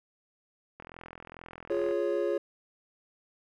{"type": "click train", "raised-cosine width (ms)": 0.5, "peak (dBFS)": -29, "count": 48, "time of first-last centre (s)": [0.8, 1.911], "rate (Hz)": 42.3}
{"type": "chord", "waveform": "triangle", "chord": "Db major", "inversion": "first", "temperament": "equal", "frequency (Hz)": [349.2, 415.3, 554.4], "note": ["F4", "Ab4", "Db5"], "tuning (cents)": [0, 0, 0], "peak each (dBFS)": -29, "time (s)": [1.7, 2.38], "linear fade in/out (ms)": 5}
{"effects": []}